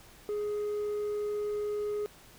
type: tone with hard clipping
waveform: triangle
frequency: 417.1 Hz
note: G#4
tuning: 7 cents sharp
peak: -29 dBFS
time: 0.29-2.06 s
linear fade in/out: 0 ms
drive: 1 dB
effects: pink hiss -55 dBFS RMS until 2.38 s